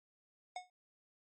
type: tone with exponential decay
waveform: square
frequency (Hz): 729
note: F#5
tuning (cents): -26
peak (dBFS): -38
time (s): 0.56-0.7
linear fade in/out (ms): 2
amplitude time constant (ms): 30
effects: MP3 32 kbps